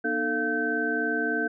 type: tone cluster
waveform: sine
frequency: 242.2 / 305.5 / 443.8 / 695 / 1541 Hz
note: B3 / D#4 / A4 / F5 / G6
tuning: -34 / -32 / +15 / -9 / -30 cents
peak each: -33 / -31 / -31 / -34 / -27 dBFS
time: 0.04-1.48 s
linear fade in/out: 10 ms
effects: none